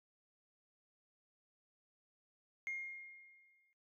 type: tone with exponential decay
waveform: sine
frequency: 2132 Hz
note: C7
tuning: 32 cents sharp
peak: -36 dBFS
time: 2.67-3.73 s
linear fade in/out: 0 ms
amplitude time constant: 230 ms
effects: noise-tail reverb RT60 0.1 s tail -17 dB re dry + tanh soft clip ceiling -35 dBFS